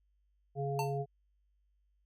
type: harmonic tone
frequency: 139.5 Hz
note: C#3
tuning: 11 cents sharp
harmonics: 1 / 3 / 5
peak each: -35 / -37 / -39 dBFS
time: 0.55-1.06 s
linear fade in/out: 50 ms
type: tone with exponential decay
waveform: square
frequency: 895 Hz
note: A5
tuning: 29 cents sharp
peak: -31 dBFS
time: 0.79-0.98 s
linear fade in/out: 2 ms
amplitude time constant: 41 ms
effects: added 50 Hz sine -70 dBFS peak until 2.05 s